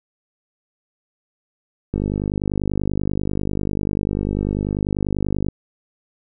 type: click train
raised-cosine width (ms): 3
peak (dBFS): -9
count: 179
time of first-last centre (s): 1.94-5.486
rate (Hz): 50.2
effects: none